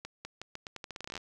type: accelerating click train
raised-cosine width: 0.2 ms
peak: -23 dBFS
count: 18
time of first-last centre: 0.05-1.177 s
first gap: 200 ms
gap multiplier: 0.83
effects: none